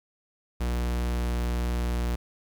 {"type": "tone", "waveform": "45% pulse", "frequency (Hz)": 59.9, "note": "A#1", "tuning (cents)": 48, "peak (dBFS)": -25, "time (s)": [0.6, 2.16], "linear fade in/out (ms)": 10, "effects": ["9-bit"]}